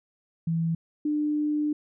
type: tone pair in turn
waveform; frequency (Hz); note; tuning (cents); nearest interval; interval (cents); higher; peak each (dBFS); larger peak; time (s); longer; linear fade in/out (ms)
sine; 164.81 / 299.1; E3 / D4; 0 / +32; minor seventh; 1032; second; -23; neither; 0.47-0.75 / 1.05-1.73; second; 5
effects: none